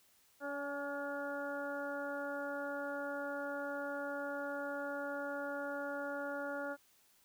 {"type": "harmonic tone with a mistuned harmonic", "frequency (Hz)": 284.4, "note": "C#4", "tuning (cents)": 45, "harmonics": [1, 2, 3, 4, 5, 6], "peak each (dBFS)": [-45, -41, -48, -52, -43, -54], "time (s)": [0.4, 6.77], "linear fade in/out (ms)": 50, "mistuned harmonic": 3, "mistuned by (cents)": -19, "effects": ["white hiss -69 dBFS RMS until 7.24 s"]}